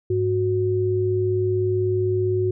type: tone pair together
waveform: sine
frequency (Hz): 103.1 / 367.4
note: G#2 / F#4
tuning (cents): -12 / -12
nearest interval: octave + minor seventh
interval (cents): 2200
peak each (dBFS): -23 / -20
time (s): 0.1-2.51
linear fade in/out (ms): 5
effects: none